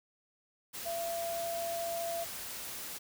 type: tone in noise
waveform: sine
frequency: 677 Hz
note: E5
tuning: 46 cents sharp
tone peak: -34 dBFS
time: 0.85-2.25 s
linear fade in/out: 20 ms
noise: white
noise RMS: -42 dBFS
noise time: 0.73-2.99 s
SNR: +5 dB
effects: none